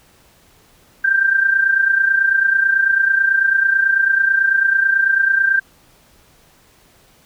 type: tone with amplitude modulation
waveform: sine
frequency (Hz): 1578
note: G6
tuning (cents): +11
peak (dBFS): -9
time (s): 1.04-5.6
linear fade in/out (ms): 10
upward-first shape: sine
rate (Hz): 29.1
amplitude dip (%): 65
effects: pink hiss -52 dBFS RMS until 7.25 s